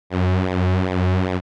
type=tone with flanger; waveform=sawtooth; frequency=92 Hz; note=F#2; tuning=9 cents flat; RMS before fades=-19 dBFS; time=0.1-1.41 s; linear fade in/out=50 ms; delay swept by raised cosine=0.68 to 4.28 ms; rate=2.5 Hz; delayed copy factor=-0.8; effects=low-pass 3000 Hz 12 dB/octave